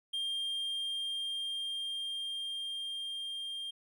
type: tone with level ramp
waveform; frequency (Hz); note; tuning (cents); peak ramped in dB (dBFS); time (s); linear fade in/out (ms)
triangle; 3200; G7; +35; -31 to -36; 0.13-3.71; 10
effects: none